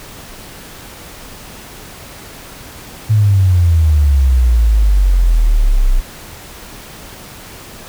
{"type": "exponential sweep", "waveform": "sine", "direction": "down", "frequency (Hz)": [110, 30.67], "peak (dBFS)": -7, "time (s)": [3.09, 6.01], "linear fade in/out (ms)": 20, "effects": ["pink hiss -34 dBFS RMS until 7.88 s"]}